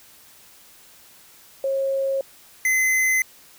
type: tone pair in turn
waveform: sine / square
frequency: 542 / 2046 Hz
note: C#5 / C7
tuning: -39 / -39 cents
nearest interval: octave + major seventh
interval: 2300 cents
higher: second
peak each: -20 / -18 dBFS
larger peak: second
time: 1.64-2.21 / 2.65-3.22 s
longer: neither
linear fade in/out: 2 ms
effects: white hiss -50 dBFS RMS until 3.58 s